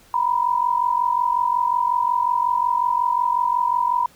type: tone pair together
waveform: sine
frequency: 951.5 / 997 Hz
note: A#5 / B5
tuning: +35 / +16 cents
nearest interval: minor second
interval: 81 cents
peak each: -20 dBFS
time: 0.14-4.06 s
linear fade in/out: 2 ms
effects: pink hiss -52 dBFS RMS until 4.15 s